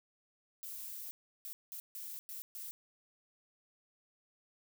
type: noise bursts at uneven times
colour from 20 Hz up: violet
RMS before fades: -45 dBFS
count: 6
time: 0.63-1.11 / 1.45-1.53 / 1.72-1.8 / 1.95-2.19 / 2.29-2.42 / 2.55-2.71 s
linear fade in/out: 0 ms
effects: none